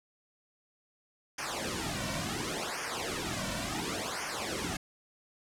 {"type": "noise with flanger", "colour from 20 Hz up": "pink", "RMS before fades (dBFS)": -35, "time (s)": [1.38, 4.77], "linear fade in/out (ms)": 5, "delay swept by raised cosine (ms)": [0.25, 2.45], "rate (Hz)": 0.7, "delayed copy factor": -0.95, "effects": ["low-pass 9000 Hz 12 dB/octave"]}